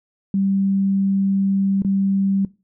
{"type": "tone with dropouts", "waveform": "sine", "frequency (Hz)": 195.3, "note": "G3", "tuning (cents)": -6, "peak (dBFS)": -16, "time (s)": [0.34, 2.45], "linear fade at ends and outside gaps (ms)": 2, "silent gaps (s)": [1.821, 1.847], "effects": ["noise-tail reverb RT60 0.3 s tail -21 dB re dry"]}